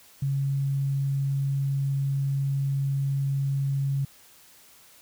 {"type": "tone", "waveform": "sine", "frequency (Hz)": 137.9, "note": "C#3", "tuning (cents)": -9, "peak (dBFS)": -23, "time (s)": [0.22, 4.05], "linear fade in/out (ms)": 5, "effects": ["white hiss -54 dBFS RMS until 5.01 s"]}